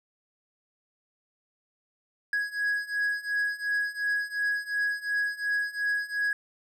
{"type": "beating tone pair", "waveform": "triangle", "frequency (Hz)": [1661.2, 1664], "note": ["G#6", "G#6"], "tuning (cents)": [0, 3], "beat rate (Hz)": 2.8, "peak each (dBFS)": [-29, -27], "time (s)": [2.33, 6.33], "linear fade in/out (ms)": 2, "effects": []}